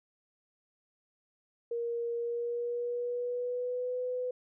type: tone with pitch glide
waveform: sine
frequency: 469.8 to 500.6 Hz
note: A#4 to B4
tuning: +13 to +23 cents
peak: -31 dBFS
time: 1.71-4.31 s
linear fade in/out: 5 ms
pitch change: +110 cents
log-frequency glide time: 2.15-3.99 s
effects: none